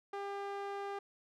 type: tone with band-pass filter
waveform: sawtooth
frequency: 400 Hz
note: G4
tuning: 35 cents sharp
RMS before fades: -41 dBFS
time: 0.13-0.99 s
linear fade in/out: 5 ms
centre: 820 Hz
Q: 0.91
effects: none